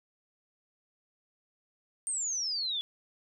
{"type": "exponential sweep", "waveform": "sine", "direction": "down", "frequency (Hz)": [8810, 3374], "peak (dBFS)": -30, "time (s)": [2.07, 2.81], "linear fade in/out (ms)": 0, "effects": []}